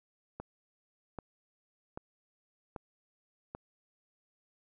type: click train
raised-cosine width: 1 ms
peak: -26 dBFS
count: 5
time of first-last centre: 0.4-3.55 s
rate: 1.27 Hz
effects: none